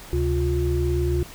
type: tone cluster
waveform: sine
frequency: 72.8 / 131.3 / 353.5 Hz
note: D2 / C3 / F4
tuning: -15 / +6 / +21 cents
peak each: -22 / -27 / -24 dBFS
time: 0.13-1.23 s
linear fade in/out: 0 ms
effects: pink hiss -42 dBFS RMS until 1.34 s